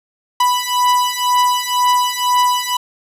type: beating tone pair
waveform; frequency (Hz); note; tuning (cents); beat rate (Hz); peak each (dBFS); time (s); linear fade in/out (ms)
45% pulse; 987.8 / 989.8; B5 / B5; 0 / +4; 2; -16; 0.4-2.77; 5
effects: resampled to 32000 Hz + 8-bit